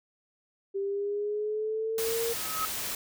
sine exponential sweep, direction up, 392 to 466.9 Hz, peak -28 dBFS, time 0.74-2.34 s, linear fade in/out 20 ms
white noise, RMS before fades -34 dBFS, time 1.98-2.95 s, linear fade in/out 2 ms
sine tone with exponential growth, 1278 Hz, D#6, 46 cents sharp, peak -26 dBFS, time 2.21-2.65 s, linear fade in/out 0 ms, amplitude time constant 95 ms
effects none

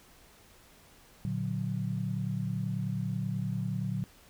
sine chord, Bb augmented, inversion none, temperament equal, 116.54 / 146.83 / 185 Hz, Bb2 / D3 / F#3, 0 / 0 / 0 cents, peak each -34 / -35 / -34 dBFS, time 1.25-4.04 s, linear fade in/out 0 ms, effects pink hiss -58 dBFS RMS until 4.29 s

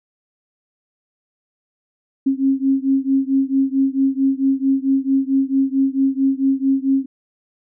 sine beating tone pair, 268.2 / 272.7 Hz, C4 / C#4, +43 / -28 cents, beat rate 4.5 Hz, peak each -17 / -18 dBFS, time 2.26-7.06 s, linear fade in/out 10 ms, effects none

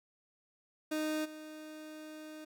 30% pulse tone with level steps, 309 Hz, D#4, 12 cents flat, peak -30 / -43 dBFS, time 0.91-2.45 s, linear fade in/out 10 ms, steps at 1.24 s, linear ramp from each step 20 ms, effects none

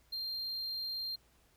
triangle tone, 4186 Hz, C8, in tune, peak -35 dBFS, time 0.12-1.16 s, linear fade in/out 10 ms, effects added 60 Hz sine -70 dBFS peak until 1.56 s + pink hiss -69 dBFS RMS until 1.56 s

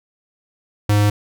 square tone, 103.7 Hz, G#2, 2 cents flat, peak -13 dBFS, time 0.89-1.1 s, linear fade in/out 5 ms, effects none

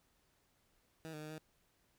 15% pulse tone with pitch steps, 160.4 / 152.5 / 153.6 / 156.4 Hz, E3 / D#3 / D#3 / D#3, -47 / -34 / -22 / +9 cents, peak -39 dBFS, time 1.05-1.382 s, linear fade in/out 0 ms, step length 83 ms, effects pink hiss -75 dBFS RMS until 1.98 s

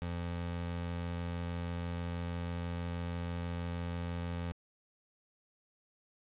25% pulse tone, 86.2 Hz, F2, 22 cents flat, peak -32 dBFS, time 0.02-4.52 s, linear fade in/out 0 ms, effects resampled to 8000 Hz + 10-bit

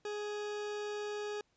40% pulse tone, 416.7 Hz, G#4, 6 cents sharp, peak -36 dBFS, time 0.05-1.41 s, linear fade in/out 2 ms, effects pink hiss -75 dBFS RMS until 1.56 s + resampled to 16000 Hz

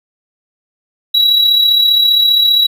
triangle tone with amplitude modulation, 3896 Hz, B7, 24 cents flat, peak -4 dBFS, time 1.14-2.67 s, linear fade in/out 10 ms, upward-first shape sine, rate 35.1 Hz, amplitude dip 45%, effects none

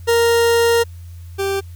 40% pulse tone pair in turn, 466.2 / 392 Hz, A#4 / G4, 0 / 0 cents, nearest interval minor third, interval 300 cents, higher first, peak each -11 / -17 dBFS, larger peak first, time 0.07-0.84 / 1.38-1.61 s, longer first, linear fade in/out 20 ms, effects added 86 Hz sine -32 dBFS peak until 1.75 s + white hiss -53 dBFS RMS until 1.75 s

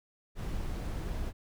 brown noise, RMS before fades -35 dBFS, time 0.35-1.33 s, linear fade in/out 50 ms, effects none

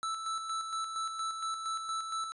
square tone with tremolo, 1318.5 Hz, E6, in tune, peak -33 dBFS, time 0.03-2.32 s, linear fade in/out 0 ms, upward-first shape square, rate 4.3 Hz, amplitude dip 45%, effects resampled to 24000 Hz + 12-bit

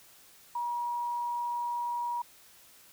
sine tone, 957 Hz, A#5, 45 cents sharp, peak -30 dBFS, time 0.55-2.22 s, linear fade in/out 5 ms, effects white hiss -57 dBFS RMS until 2.92 s

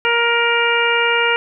harmonic tone, 469.7 Hz, A#4, 13 cents sharp, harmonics 1 / 2 / 3 / 4 / 5 / 6, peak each -20 / -21 / -19 / -23 / -20 / -21 dBFS, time 0.05-1.36 s, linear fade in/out 0 ms, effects none

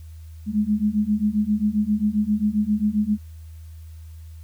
sine beating tone pair, 206.5 / 214 Hz, G#3 / A3, -10 / -48 cents, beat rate 7.5 Hz, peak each -22 / -21 dBFS, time 0.46-3.18 s, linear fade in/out 50 ms, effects added 80 Hz sine -37 dBFS peak until 4.43 s + white hiss -59 dBFS RMS until 4.43 s

